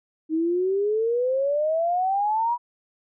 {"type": "exponential sweep", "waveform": "sine", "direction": "up", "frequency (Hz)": [311.1, 978], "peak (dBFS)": -20, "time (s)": [0.29, 2.58], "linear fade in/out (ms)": 50, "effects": []}